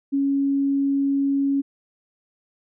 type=tone; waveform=sine; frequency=277.2 Hz; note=C#4; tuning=in tune; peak=-18 dBFS; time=0.12-1.62 s; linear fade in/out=20 ms; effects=none